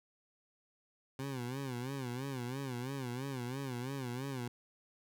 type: tone with vibrato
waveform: 20% pulse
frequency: 129.5 Hz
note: C3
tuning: 17 cents flat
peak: -33 dBFS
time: 1.19-4.48 s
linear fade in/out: 2 ms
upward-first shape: sine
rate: 3 Hz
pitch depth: 130 cents each way
effects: none